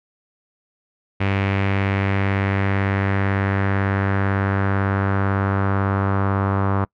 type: tone with low-pass filter sweep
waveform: sawtooth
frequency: 98 Hz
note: G2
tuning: in tune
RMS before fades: -20 dBFS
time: 1.2-6.85 s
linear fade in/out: 10 ms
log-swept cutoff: 2400 to 1200 Hz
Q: 2.7
effects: noise-tail reverb RT60 0.1 s tail -26 dB re dry